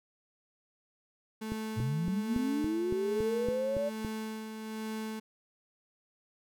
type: tone with tremolo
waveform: 35% pulse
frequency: 218.7 Hz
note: A3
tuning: 10 cents flat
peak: -33 dBFS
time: 1.41-5.2 s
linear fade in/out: 10 ms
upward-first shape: sine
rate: 1.2 Hz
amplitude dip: 45%
type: click train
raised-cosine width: 3 ms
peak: -23 dBFS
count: 10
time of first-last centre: 1.52-4.048 s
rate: 3.56 Hz
type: linear sweep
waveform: sine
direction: up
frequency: 109 to 587.3 Hz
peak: -29 dBFS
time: 1.76-3.9 s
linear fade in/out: 20 ms
effects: none